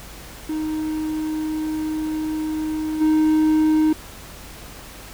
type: tone with level steps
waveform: triangle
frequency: 311.1 Hz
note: D#4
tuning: in tune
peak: -20 / -12 dBFS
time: 0.49-3.93 s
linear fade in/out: 5 ms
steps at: 3 s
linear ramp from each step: 20 ms
effects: added 50 Hz sine -43 dBFS peak until 5.13 s + pink hiss -40 dBFS RMS until 5.13 s